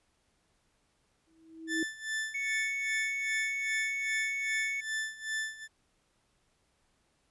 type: tone with exponential growth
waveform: sine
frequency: 323.9 Hz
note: E4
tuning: 30 cents flat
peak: -28 dBFS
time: 1.27-1.83 s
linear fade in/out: 2 ms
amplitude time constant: 120 ms
type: tone with tremolo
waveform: 40% pulse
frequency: 1760 Hz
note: A6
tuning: in tune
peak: -30 dBFS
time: 1.67-5.68 s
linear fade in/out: 50 ms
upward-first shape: sine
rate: 2.5 Hz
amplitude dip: 85%
type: tone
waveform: triangle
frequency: 2217 Hz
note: C#7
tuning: in tune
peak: -30 dBFS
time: 2.34-4.81 s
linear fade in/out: 10 ms
effects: pink hiss -73 dBFS RMS until 7.3 s + resampled to 24000 Hz